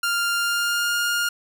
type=tone with pitch glide; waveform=sawtooth; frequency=1396.9 to 1414.8 Hz; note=F6 to F6; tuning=0 to +22 cents; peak=-17 dBFS; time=0.03-1.29 s; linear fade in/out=5 ms; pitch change=+22 cents; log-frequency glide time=0.36-0.93 s; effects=none